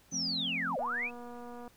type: linear two-way sweep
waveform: sine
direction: down then up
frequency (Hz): 6230 to 483.7 to 2666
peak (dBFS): -31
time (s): 0.11-1.11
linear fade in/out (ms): 50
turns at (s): 0.78
type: chord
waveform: triangle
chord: F major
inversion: none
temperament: equal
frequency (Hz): 174.61 / 220 / 261.6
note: F3 / A3 / C4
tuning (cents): 0 / 0 / 0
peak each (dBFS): -40 / -42 / -40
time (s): 0.12-0.76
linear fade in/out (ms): 5
type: click train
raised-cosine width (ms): 1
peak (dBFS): -34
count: 215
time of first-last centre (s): 0.79-1.678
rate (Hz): 241
effects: pink hiss -63 dBFS RMS until 1.76 s